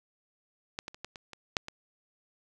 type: clicks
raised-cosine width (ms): 0.2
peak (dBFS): -17 / -21 / -30 / -21 / -26 / -27 / -9 / -22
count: 8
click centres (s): 0.789 / 0.881 / 0.945 / 1.046 / 1.158 / 1.333 / 1.568 / 1.684
effects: none